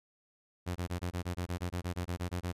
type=tone bursts; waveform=sawtooth; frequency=88.8 Hz; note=F2; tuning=29 cents sharp; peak=-29 dBFS; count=16; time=0.66-2.527 s; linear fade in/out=20 ms; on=97 ms; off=21 ms; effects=resampled to 32000 Hz